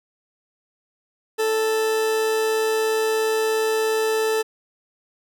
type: tone with amplitude modulation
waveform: 40% pulse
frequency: 440 Hz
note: A4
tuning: in tune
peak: -17 dBFS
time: 1.38-4.43 s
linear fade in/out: 20 ms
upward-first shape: sine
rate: 117 Hz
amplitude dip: 25%
effects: none